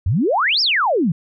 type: exponential two-way sweep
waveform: sine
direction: up then down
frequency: 77.78 to 5610 to 146.1 Hz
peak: -14 dBFS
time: 0.06-1.12 s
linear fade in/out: 5 ms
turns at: 0.61 s
effects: none